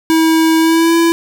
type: tone with pitch glide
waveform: square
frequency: 322.7 to 333.9 Hz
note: E4 to E4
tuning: -37 to +22 cents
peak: -9 dBFS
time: 0.1-1.12 s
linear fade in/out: 0 ms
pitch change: +59 cents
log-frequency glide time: 0.58-0.96 s
effects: none